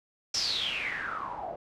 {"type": "noise with low-pass filter sweep", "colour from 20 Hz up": "white", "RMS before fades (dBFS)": -33, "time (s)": [0.34, 1.56], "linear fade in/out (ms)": 5, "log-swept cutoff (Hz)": [5700, 610], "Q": 9.3, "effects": []}